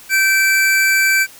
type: tone pair together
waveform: square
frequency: 1551 / 2324 Hz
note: G6 / D7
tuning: -19 / -19 cents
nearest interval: perfect fifth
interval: 700 cents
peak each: -15 dBFS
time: 0.09-1.27 s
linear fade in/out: 50 ms
effects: white hiss -41 dBFS RMS until 1.39 s